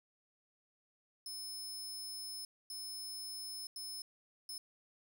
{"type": "tone bursts at uneven times", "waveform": "sawtooth", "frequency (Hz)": 5220, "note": "E8", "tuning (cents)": -18, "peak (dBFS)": -40, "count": 4, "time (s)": [[1.26, 2.45], [2.7, 3.67], [3.76, 4.02], [4.49, 4.58]], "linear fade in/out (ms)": 2, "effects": []}